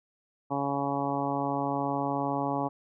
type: harmonic tone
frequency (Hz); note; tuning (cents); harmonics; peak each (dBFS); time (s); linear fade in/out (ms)
140.2; C#3; +20; 1 / 2 / 3 / 4 / 5 / 6 / 7 / 8; -37 / -32 / -38 / -36 / -35 / -33 / -37 / -38; 0.5-2.69; 20
effects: none